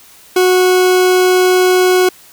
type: tone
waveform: 40% pulse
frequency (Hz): 367.1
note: F#4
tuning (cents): -14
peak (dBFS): -7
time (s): 0.36-2.09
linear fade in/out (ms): 5
effects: white hiss -42 dBFS RMS until 2.32 s

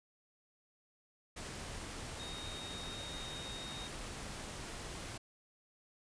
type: tone in noise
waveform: sine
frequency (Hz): 3729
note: A#7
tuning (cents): 0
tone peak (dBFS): -46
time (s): 2.19-3.88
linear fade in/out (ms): 10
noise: pink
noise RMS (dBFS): -45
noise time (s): 1.36-5.18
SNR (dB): -4
effects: resampled to 22050 Hz

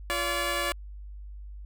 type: tone pair together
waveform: 10% pulse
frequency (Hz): 346 / 573.2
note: F4 / D5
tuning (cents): -16 / -42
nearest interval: major sixth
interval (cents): 874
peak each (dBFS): -24 / -20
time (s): 0.1-0.72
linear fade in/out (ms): 0
effects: added 50 Hz sine -39 dBFS peak until 1.65 s

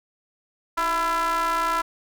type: ring-modulated tone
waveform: square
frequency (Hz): 171.4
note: F3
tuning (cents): -32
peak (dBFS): -19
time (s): 0.77-1.82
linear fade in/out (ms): 10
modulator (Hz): 1170
effects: none

